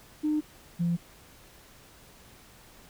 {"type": "tone pair in turn", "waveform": "sine", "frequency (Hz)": [303.7, 171.43], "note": ["D#4", "F3"], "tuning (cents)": [-42, -32], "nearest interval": "minor seventh", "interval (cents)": 990, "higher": "first", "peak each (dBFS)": -23, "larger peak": "neither", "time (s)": [[0.23, 0.41], [0.79, 0.97]], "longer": "neither", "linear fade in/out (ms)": 20, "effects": ["tanh soft clip ceiling -19 dBFS", "pink hiss -54 dBFS RMS until 2.89 s"]}